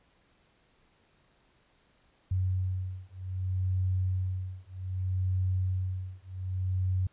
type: beating tone pair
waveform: sine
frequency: 92.6 / 93.24 Hz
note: F#2 / F#2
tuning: +2 / +14 cents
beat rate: 0.64 Hz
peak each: -31 dBFS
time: 2.31-7.07 s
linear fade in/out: 5 ms
effects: pink hiss -67 dBFS RMS until 7.12 s + resampled to 8000 Hz